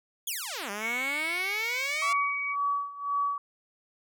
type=exponential two-way sweep; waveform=5% pulse; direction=down then up; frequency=3520 to 196.7 to 701 Hz; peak=-22 dBFS; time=0.27-2.13 s; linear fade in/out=5 ms; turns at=0.7 s
type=tone with pitch glide; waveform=sine; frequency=2217 to 2260 Hz; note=C#7 to C#7; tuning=0 to +33 cents; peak=-29 dBFS; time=0.8-2.56 s; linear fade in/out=50 ms; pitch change=+33 cents; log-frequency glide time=1.36-2.29 s
type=tone with tremolo; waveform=sine; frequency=1138 Hz; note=C#6; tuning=45 cents sharp; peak=-24 dBFS; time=2.02-3.38 s; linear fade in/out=2 ms; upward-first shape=sine; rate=1.9 Hz; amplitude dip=85%
effects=none